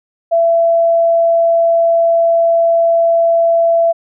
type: tone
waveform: sine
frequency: 670 Hz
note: E5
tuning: 28 cents sharp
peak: -8 dBFS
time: 0.31-3.93 s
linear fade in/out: 20 ms
effects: none